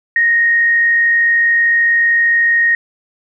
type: tone with frequency modulation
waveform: sine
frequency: 1864.7 Hz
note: A#6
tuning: in tune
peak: -9 dBFS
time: 0.16-2.75 s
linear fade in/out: 2 ms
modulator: 53.3 Hz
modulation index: 0.28
effects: none